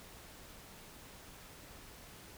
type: silence
effects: pink hiss -54 dBFS RMS until 2.37 s